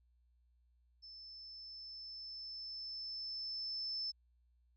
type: tone with level ramp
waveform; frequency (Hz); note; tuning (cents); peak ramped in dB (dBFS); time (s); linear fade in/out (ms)
sine; 5274; E8; 0; -51 to -37; 1.02-4.12; 20
effects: added 60 Hz sine -69 dBFS peak until 4.76 s

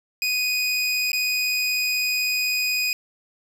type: tone with dropouts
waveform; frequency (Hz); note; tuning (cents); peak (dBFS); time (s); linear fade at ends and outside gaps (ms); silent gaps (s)
25% pulse; 2489; D#7; 0; -17; 0.22-2.93; 1; 1.118-1.131
effects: none

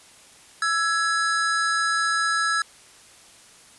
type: tone pair together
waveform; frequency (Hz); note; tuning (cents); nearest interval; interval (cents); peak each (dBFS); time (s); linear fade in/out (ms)
square; 1327.9 / 1673; E6 / G#6; +12 / +12; major third; 400; -24; 0.62-2.62; 2
effects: white hiss -50 dBFS RMS until 3.78 s + resampled to 24000 Hz

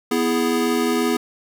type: chord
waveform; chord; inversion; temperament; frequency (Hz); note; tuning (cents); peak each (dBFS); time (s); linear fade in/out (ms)
square; E major; second; equal; 246.9 / 329.6 / 415.3; B3 / E4 / G#4; 0 / 0 / 0; -22 / -24 / -23; 0.11-1.17; 5
effects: none

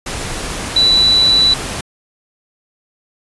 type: tone in noise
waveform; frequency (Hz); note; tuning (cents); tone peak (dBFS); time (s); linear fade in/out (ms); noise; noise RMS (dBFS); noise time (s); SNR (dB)
sine; 3962; B7; +5; -8; 0.76-1.54; 5; pink; -23; 0.06-1.81; +12
effects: resampled to 24000 Hz

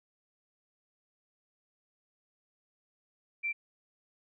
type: tone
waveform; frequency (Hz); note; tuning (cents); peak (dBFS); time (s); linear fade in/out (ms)
sine; 2349; D7; 0; -30; 3.43-3.53; 20
effects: none

